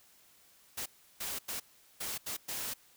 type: noise bursts at uneven times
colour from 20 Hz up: white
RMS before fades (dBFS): -38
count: 6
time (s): 0.77-0.86 / 1.2-1.39 / 1.48-1.6 / 2-2.18 / 2.26-2.37 / 2.48-2.74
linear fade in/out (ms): 10
effects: white hiss -63 dBFS RMS until 2.96 s